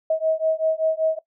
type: beating tone pair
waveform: sine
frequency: 635 / 640.2 Hz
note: D#5 / D#5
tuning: +35 / +49 cents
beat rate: 5.2 Hz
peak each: -22 dBFS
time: 0.1-1.19 s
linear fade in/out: 5 ms
effects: noise-tail reverb RT60 0.1 s tail -19 dB re dry